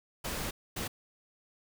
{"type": "noise bursts at uneven times", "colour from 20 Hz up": "pink", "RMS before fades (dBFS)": -36, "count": 2, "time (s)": [[0.24, 0.51], [0.76, 0.88]], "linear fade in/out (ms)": 10, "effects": []}